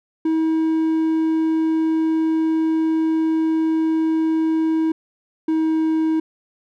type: tone pair in turn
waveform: triangle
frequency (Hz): 320.2 / 318.2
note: D#4 / D#4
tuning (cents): +50 / +39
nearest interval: unison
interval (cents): 11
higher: first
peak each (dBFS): -14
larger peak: neither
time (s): 0.25-4.92 / 5.48-6.2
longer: first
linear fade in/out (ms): 5
effects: none